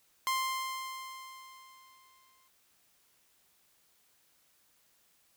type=tone with exponential decay; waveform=sawtooth; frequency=1049 Hz; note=C6; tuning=4 cents sharp; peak=-24 dBFS; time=0.27-2.48 s; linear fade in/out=0 ms; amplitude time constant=480 ms; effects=white hiss -69 dBFS RMS until 5.36 s

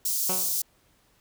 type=high-pass noise; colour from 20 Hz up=white; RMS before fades=-27 dBFS; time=0.05-0.62 s; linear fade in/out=5 ms; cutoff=4900 Hz; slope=24 dB/octave
type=tone with exponential decay; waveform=10% pulse; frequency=185 Hz; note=F#3; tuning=in tune; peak=-19 dBFS; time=0.29-0.62 s; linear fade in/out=5 ms; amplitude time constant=70 ms
effects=pink hiss -64 dBFS RMS until 1.2 s

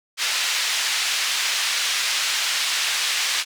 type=band-pass noise; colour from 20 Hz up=pink; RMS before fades=-23 dBFS; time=0.17-3.45 s; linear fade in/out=50 ms; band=2200 to 6200 Hz; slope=12 dB/octave; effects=none

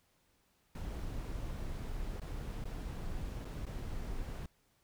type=noise with dropouts; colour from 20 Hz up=brown; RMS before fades=-40 dBFS; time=0.75-4.46 s; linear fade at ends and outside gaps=2 ms; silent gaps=2.199-2.216 / 2.641-2.654 / 3.447-3.452 / 3.654-3.665 s; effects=pink hiss -73 dBFS RMS until 4.83 s

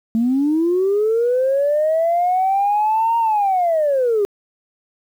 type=linear two-way sweep; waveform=sine; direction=up then down; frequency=220 to 932.3 to 392.2 Hz; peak=-13 dBFS; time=0.15-4.25 s; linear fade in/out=0 ms; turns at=3.18 s; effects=tanh soft clip ceiling -10 dBFS + 8-bit

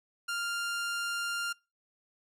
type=tone; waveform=sawtooth; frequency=1396.9 Hz; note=F6; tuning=in tune; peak=-28 dBFS; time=0.28-1.53 s; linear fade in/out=10 ms; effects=noise-tail reverb RT60 0.3 s tail -26 dB re dry + low-pass 12000 Hz 12 dB/octave

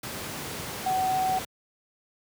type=tone in noise; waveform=sine; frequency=752 Hz; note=F#5; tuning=28 cents sharp; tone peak=-23 dBFS; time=0.86-1.39 s; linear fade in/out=5 ms; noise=pink; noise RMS=-35 dBFS; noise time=0.03-1.45 s; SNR=+9 dB; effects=high-pass 100 Hz 12 dB/octave

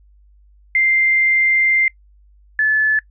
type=tone pair in turn; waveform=sine; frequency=2093 / 1731.6 Hz; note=C7 / A6; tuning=0 / -28 cents; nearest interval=minor third; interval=328 cents; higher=first; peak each=-12 dBFS; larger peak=neither; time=0.75-1.88 / 2.59-2.99 s; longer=first; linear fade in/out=2 ms; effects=noise-tail reverb RT60 0.1 s tail -22 dB re dry + added 50 Hz sine -47 dBFS peak until 3.1 s

